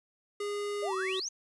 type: tone with pitch glide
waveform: square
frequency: 410 to 378.1 Hz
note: G#4 to F#4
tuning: -22 to +38 cents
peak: -33 dBFS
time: 0.4-1.2 s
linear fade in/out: 5 ms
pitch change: -140 cents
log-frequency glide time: 0.84-0.94 s
type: exponential sweep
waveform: sine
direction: up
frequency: 552 to 6645 Hz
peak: -33 dBFS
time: 0.82-1.29 s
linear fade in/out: 10 ms
effects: resampled to 24000 Hz + 10-bit